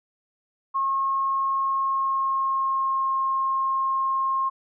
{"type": "tone with pitch glide", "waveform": "sine", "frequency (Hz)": [1082, 1069.6], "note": ["C#6", "C6"], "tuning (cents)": [-42, 38], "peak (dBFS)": -21, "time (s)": [0.74, 4.5], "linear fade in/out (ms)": 20, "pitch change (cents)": -20, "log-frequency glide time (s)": [1.62, 3.18], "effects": []}